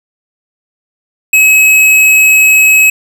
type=tone; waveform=square; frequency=2562 Hz; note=E7; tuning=50 cents flat; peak=-4 dBFS; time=1.33-2.9 s; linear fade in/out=5 ms; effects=none